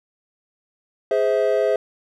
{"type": "chord", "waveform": "triangle", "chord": "Ab augmented", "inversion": "none", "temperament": "just", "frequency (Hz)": [415.3, 519.1, 648.9], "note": ["Ab4", "C5", "E5"], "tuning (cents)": [0, -14, -27], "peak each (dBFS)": -19, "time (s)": [1.11, 1.76], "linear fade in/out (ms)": 2, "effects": []}